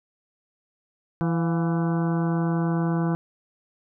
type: harmonic tone with a mistuned harmonic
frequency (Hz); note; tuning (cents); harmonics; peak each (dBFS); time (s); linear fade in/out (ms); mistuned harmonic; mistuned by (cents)
166.5; E3; +18; 1 / 2 / 3 / 4 / 5 / 6 / 7 / 8 / 9; -22 / -28 / -36 / -36 / -38 / -38 / -40 / -43 / -41; 1.21-3.15; 0; 4; +74
effects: none